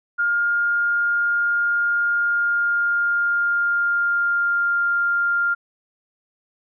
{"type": "tone with pitch glide", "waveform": "sine", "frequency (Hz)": [1412, 1399], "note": ["F6", "F6"], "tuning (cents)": [19, 3], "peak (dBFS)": -17, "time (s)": [0.18, 5.55], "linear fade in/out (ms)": 20, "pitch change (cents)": -16, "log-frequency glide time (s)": [2.16, 4.76], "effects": []}